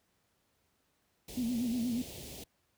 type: band-stop noise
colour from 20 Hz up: pink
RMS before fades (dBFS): -45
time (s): 1.28-2.44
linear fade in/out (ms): 5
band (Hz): 660 to 2600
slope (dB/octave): 24
type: tone with vibrato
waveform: sine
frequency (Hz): 239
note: A#3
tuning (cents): +43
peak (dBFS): -30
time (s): 1.37-2.02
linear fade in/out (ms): 5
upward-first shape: sine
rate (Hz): 8.4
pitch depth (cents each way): 100
effects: pink hiss -75 dBFS RMS until 2.77 s + high-pass 60 Hz 12 dB/octave